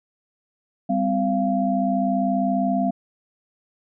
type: tone cluster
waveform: sine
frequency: 197.1 / 257.3 / 688 Hz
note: G3 / C4 / F5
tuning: +10 / -29 / -26 cents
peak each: -23 dBFS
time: 0.89-2.91 s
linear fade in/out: 10 ms
effects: none